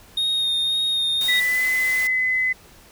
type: tone with vibrato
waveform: triangle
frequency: 3701 Hz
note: A#7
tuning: 13 cents flat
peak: -18 dBFS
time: 0.17-1.4 s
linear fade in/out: 5 ms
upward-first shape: sine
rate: 1.9 Hz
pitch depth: 16 cents each way
type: noise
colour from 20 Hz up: white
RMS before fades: -33 dBFS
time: 1.21-2.07 s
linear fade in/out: 0 ms
type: tone with pitch glide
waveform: sine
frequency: 1981 to 2026 Hz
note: B6 to B6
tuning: +5 to +44 cents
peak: -18 dBFS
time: 1.28-2.53 s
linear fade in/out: 10 ms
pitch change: +39 cents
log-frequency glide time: 1.41-1.67 s
effects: pink hiss -49 dBFS RMS until 2.91 s